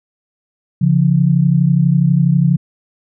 sine tone pair together, 140.19 / 172.4 Hz, C#3 / F3, +20 / -22 cents, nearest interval major third, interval 358 cents, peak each -12 dBFS, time 0.81-2.57 s, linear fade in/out 10 ms, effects none

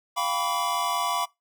square chord, G dominant seventh, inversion third, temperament equal with one note detuned, 698.5 / 784 / 987.8 / 1145.2 Hz, F5 / G5 / B5 / D6, 0 / 0 / 0 / -44 cents, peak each -32 / -35 / -29 / -29 dBFS, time 0.16-1.26 s, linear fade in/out 20 ms, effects noise-tail reverb RT60 0.2 s tail -23 dB re dry

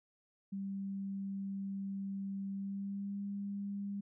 sine tone with pitch glide, 196 to 200.5 Hz, G3 to G3, 0 to +39 cents, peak -37 dBFS, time 0.52-4.01 s, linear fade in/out 10 ms, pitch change +39 cents, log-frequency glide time 2.52-3.21 s, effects none

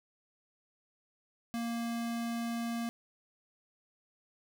square tone, 233.1 Hz, A#3, in tune, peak -34 dBFS, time 1.54-2.89 s, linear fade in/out 0 ms, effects none

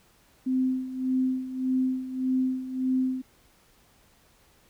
sine tone with tremolo, 258.6 Hz, C4, 20 cents flat, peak -21 dBFS, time 0.46-3.22 s, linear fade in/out 10 ms, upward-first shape sine, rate 1.7 Hz, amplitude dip 75%, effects pink hiss -61 dBFS RMS until 4.69 s

